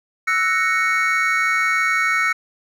triangle chord, F# dominant seventh, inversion third, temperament equal, 1318.5 / 1480 / 1864.7 / 2217 Hz, E6 / F#6 / A#6 / C#7, 0 / 0 / 0 / 0 cents, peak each -20 / -23 / -21 / -18 dBFS, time 0.27-2.33 s, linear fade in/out 10 ms, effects none

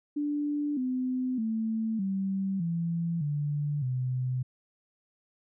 sine tone with pitch steps, 293 / 255.1 / 222.1 / 193.31 / 168.28 / 146.5 / 127.54 Hz, D4 / C4 / A3 / G3 / E3 / D3 / C3, -4 / -44 / +16 / -24 / +36 / -4 / -44 cents, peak -27 dBFS, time 0.16-4.43 s, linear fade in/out 10 ms, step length 610 ms, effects none

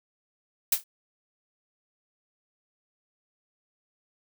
blue noise with exponential decay, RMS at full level -17 dBFS, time 0.72-0.84 s, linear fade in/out 5 ms, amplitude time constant 24 ms, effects none

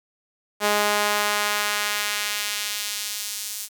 sawtooth tone with high-pass filter sweep, 207.5 Hz, G#3, 1 cent flat, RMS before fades -25 dBFS, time 0.6-3.69 s, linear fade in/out 50 ms, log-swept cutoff 560 to 6800 Hz, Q 0.79, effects 7-bit

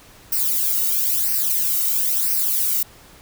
violet noise with flanger, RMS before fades -20 dBFS, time 0.32-2.83 s, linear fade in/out 5 ms, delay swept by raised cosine 0.28 to 1.22 ms, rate 1 Hz, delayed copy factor -0.85, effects pink hiss -47 dBFS RMS until 3.21 s

